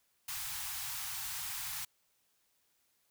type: band-stop noise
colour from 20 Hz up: white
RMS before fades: -40 dBFS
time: 0.28-1.85 s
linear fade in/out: 5 ms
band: 150 to 740 Hz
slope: 96 dB/octave
effects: white hiss -75 dBFS RMS until 3.1 s